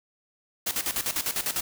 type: noise with tremolo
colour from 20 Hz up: white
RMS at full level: -27 dBFS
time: 0.66-1.61 s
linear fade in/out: 10 ms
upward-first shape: square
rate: 10 Hz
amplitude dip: 75%
effects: none